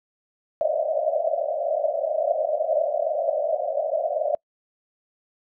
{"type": "band-pass noise", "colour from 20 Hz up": "pink", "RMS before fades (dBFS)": -24, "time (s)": [0.61, 4.35], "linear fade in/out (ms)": 0, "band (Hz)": [570, 670], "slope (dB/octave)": 96, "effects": ["noise-tail reverb RT60 0.1 s tail -26 dB re dry"]}